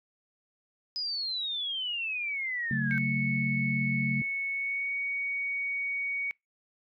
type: exponential sweep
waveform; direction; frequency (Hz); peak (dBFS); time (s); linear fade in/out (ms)
sine; down; 5040 to 1544; -30; 0.96-2.98; 0
type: chord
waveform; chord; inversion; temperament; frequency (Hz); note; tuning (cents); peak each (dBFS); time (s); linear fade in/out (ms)
sine; F# minor; second; just; 138.75 / 185 / 222; C#3 / F#3 / A3; +2 / 0 / +16; -30 / -34 / -31; 2.71-4.22; 2
type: tone with pitch glide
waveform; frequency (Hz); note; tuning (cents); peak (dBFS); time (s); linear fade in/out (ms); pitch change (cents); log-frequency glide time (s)
sine; 2209 to 2240; C#7 to C#7; -7 to +18; -29; 2.91-6.31; 0; +25; 4.51-4.95
effects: noise-tail reverb RT60 0.2 s tail -25 dB re dry + tanh soft clip ceiling -13 dBFS

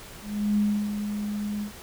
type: tone with ADSR envelope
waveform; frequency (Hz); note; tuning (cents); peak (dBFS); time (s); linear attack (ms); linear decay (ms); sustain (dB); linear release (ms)
sine; 207.7; G#3; 0; -19; 0.21-1.72; 370; 310; -8; 100
effects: pink hiss -44 dBFS RMS until 1.82 s

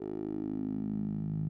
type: tone with band-pass filter sweep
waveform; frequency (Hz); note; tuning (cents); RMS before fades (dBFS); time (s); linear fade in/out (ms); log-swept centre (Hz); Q
10% pulse; 52.4; G#1; +16; -35; 0-1.49; 10; 400 to 150; 4.4
effects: none

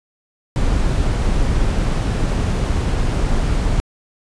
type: noise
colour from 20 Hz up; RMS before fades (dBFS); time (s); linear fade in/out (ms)
brown; -17; 0.56-3.8; 0
effects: resampled to 22050 Hz

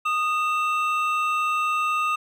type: tone pair together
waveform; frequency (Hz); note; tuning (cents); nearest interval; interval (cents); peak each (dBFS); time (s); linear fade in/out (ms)
triangle; 1236 / 2674; D#6 / E7; -12 / +24; octave + minor second; 1336; -20 / -26; 0.05-2.16; 10
effects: none

